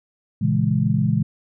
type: chord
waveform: sine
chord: A# half-diminished seventh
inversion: none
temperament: equal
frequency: 116.54 / 138.59 / 164.81 / 207.7 Hz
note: A#2 / C#3 / E3 / G#3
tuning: 0 / 0 / 0 / 0 cents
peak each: -22 dBFS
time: 0.41-1.23 s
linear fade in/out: 10 ms
effects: none